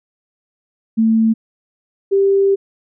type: tone pair in turn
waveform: sine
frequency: 223.3 / 393.4 Hz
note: A3 / G4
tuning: +26 / +6 cents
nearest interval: minor seventh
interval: 980 cents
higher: second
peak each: -10 dBFS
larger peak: neither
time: 0.97-1.34 / 2.11-2.56 s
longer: second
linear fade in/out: 20 ms
effects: none